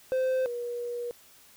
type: tone pair in turn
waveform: triangle / sine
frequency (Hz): 518 / 480.6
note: C5 / B4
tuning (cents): -17 / -47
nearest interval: minor second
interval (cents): 130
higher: first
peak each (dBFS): -22 / -31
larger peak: first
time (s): 0.12-0.46 / 0.46-1.11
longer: second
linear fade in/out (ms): 0
effects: white hiss -56 dBFS RMS until 1.56 s